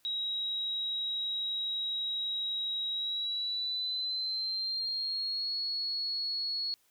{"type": "tone with pitch glide", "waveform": "sine", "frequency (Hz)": [3833, 4352], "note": ["A#7", "C#8"], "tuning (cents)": [47, -33], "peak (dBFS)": -31, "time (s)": [0.05, 6.74], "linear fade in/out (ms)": 0, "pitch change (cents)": 220, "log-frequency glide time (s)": [2.92, 5.57], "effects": ["white hiss -69 dBFS RMS until 6.9 s"]}